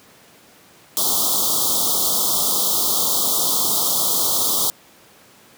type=band-stop noise; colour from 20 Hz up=white; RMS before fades=-19 dBFS; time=0.97-4.7 s; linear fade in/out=0 ms; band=1300 to 3200 Hz; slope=96 dB/octave; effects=pink hiss -49 dBFS RMS until 5.57 s + high-pass 150 Hz 12 dB/octave